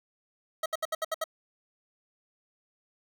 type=tone bursts; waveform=25% pulse; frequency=639 Hz; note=D#5; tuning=46 cents sharp; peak=-24 dBFS; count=7; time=0.63-1.241 s; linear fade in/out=5 ms; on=29 ms; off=68 ms; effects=none